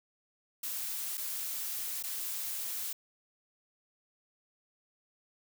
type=noise with dropouts; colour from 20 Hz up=blue; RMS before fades=-37 dBFS; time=0.63-2.93 s; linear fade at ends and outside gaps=5 ms; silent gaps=1.173-1.177 / 2.027-2.036 s; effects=none